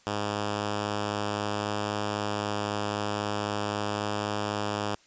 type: tone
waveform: 5% pulse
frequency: 103.83 Hz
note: G#2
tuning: in tune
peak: -17 dBFS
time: 0.07-4.95 s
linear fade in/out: 0 ms
effects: white hiss -60 dBFS RMS until 5.06 s + resampled to 16000 Hz